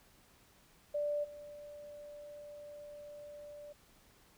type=tone with level steps; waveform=sine; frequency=587.3 Hz; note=D5; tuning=in tune; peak=-32 / -47 dBFS; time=0.94-3.73 s; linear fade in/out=10 ms; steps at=1.23 s; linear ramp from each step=20 ms; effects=pink hiss -65 dBFS RMS until 4.37 s